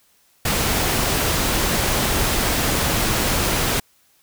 pink noise, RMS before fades -20 dBFS, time 0.45-3.8 s, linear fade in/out 5 ms, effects white hiss -59 dBFS RMS until 4.22 s

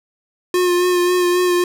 square tone with vibrato, 357.3 Hz, F4, 40 cents sharp, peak -14 dBFS, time 0.54-1.64 s, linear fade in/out 2 ms, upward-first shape sine, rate 3.7 Hz, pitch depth 24 cents each way, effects none

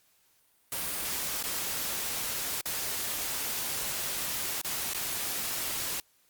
white noise with dropouts, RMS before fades -33 dBFS, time 0.72-6 s, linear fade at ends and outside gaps 2 ms, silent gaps 1.428-1.438 / 2.611-2.656 / 4.615-4.646 / 4.935-4.945 s, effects white hiss -67 dBFS RMS until 6.29 s + Opus 48 kbps

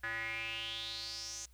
square tone with band-pass filter sweep, 113 Hz, A2, 47 cents sharp, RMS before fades -41 dBFS, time 0.03-1.46 s, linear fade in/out 10 ms, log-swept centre 1700 to 6600 Hz, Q 6.6, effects added 60 Hz sine -59 dBFS peak until 1.53 s + white hiss -71 dBFS RMS until 1.53 s

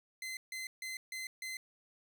sawtooth tone bursts, 2059 Hz, C7, 28 cents flat, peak -36 dBFS, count 5, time 0.22-1.57 s, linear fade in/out 2 ms, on 150 ms, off 150 ms, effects none

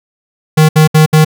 square tone bursts, 155.56 Hz, D#3, in tune, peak -4 dBFS, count 4, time 0.57-1.248 s, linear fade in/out 10 ms, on 120 ms, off 66 ms, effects none

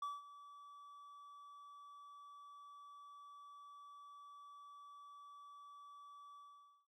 triangle tone with ADSR envelope, 1151 Hz, D6, 35 cents flat, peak -37 dBFS, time 0.02-6.87 s, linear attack 5 ms, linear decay 190 ms, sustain -16 dB, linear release 510 ms, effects none

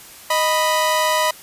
sawtooth tone pair together, 621.8 / 987 Hz, D#5 / B5, -1 / -1 cents, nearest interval minor sixth, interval 800 cents, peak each -16 / -14 dBFS, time 0.3-1.31 s, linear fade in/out 5 ms, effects white hiss -41 dBFS RMS until 1.42 s + resampled to 32000 Hz

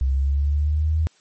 sine linear sweep, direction up, 65.41 to 80.4 Hz, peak -17 dBFS, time 0.01-1.07 s, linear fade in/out 0 ms, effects white hiss -58 dBFS RMS until 1.2 s + MP3 32 kbps

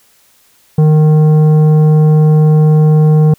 sine tone with tanh clipping, 154 Hz, D#3, 17 cents flat, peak -6 dBFS, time 0.78-3.34 s, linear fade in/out 5 ms, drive 10 dB, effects white hiss -50 dBFS RMS until 3.38 s

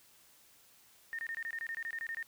sine tone bursts, 1829 Hz, A#6, 33 cents flat, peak -36 dBFS, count 14, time 1.13-2.227 s, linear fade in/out 0 ms, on 57 ms, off 23 ms, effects white hiss -63 dBFS RMS until 2.27 s

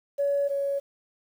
sine tone pair in turn, 565 / 558.8 Hz, C#5 / C#5, +33 / +14 cents, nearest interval unison, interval 19 cents, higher first, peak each -21 / -24 dBFS, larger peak first, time 0.18-0.49 / 0.49-0.8 s, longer neither, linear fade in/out 20 ms, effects tanh soft clip ceiling -17 dBFS + 9-bit

